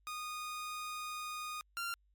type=tone pair in turn; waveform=sawtooth; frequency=1233 / 1384 Hz; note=D#6 / F6; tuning=-16 / -16 cents; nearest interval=major second; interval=200 cents; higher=second; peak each=-36 / -33 dBFS; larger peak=second; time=0.07-1.61 / 1.77-1.94 s; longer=first; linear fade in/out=0 ms; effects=added 50 Hz sine -68 dBFS peak until 2.14 s + MP3 96 kbps